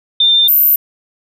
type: tone pair in turn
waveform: sine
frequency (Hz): 3595 / 13573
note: A7 / G#9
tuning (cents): +36 / +37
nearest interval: octave + major seventh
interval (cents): 2301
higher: second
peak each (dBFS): -7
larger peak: neither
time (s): 0.2-0.48 / 0.48-0.76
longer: neither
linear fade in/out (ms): 5
effects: none